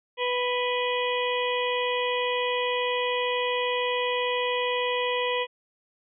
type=harmonic tone with a mistuned harmonic; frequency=493.9 Hz; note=B4; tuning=in tune; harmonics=1 / 2 / 4 / 5 / 6 / 7; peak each=-27 / -30 / -33 / -34 / -35 / -35 dBFS; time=0.17-5.47 s; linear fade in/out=50 ms; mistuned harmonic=7; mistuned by=-87 cents; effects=none